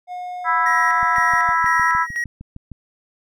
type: tone with pitch glide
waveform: triangle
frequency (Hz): 721 to 709.8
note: F#5 to F5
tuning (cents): -45 to +28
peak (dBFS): -25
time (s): 0.07-1.56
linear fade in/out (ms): 50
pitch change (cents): -27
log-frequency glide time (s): 0.66-1.44
type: harmonic tone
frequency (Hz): 329.6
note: E4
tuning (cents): 0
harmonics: 3 / 4 / 5 / 6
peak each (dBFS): -19 / -19 / -23 / -27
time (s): 0.44-2.07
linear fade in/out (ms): 50
type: tone with tremolo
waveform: triangle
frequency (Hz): 1900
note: A#6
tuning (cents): +33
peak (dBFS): -18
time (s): 0.66-2.24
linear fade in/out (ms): 2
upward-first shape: square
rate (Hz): 2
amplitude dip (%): 65
type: click train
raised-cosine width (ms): 5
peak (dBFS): -23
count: 12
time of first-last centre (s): 1.03-2.717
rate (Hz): 6.52
effects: none